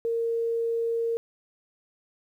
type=tone; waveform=sine; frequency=461.3 Hz; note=A#4; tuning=18 cents flat; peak=-24 dBFS; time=0.05-1.17 s; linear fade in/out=0 ms; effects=10-bit